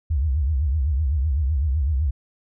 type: tone with vibrato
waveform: sine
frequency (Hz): 71.6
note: D2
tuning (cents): -43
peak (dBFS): -18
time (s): 0.1-2.11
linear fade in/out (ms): 10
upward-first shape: triangle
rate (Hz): 7.9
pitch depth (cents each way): 270
effects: none